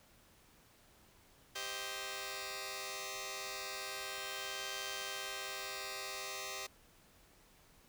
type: chord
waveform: 5% pulse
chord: C minor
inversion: second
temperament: just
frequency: 392.4 / 523.3 / 627.9 Hz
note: G4 / C5 / Eb5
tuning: +2 / 0 / +16 cents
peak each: -34 dBFS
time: 1.55-6.67 s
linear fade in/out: 10 ms
effects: pink hiss -65 dBFS RMS until 7.88 s